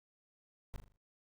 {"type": "noise with echo", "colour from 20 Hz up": "brown", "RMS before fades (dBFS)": -40, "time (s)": [0.74, 0.76], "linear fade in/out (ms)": 0, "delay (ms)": 40, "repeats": 5, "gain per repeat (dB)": -7, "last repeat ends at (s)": 0.96, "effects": ["Opus 48 kbps"]}